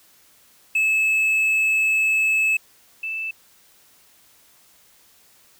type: tone pair in turn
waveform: triangle / sine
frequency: 2600 / 2639 Hz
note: E7 / E7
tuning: -24 / +1 cents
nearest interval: unison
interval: 25 cents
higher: second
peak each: -15 / -25 dBFS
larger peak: first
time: 0.75-2.57 / 3.03-3.31 s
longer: first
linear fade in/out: 5 ms
effects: white hiss -55 dBFS RMS until 5.59 s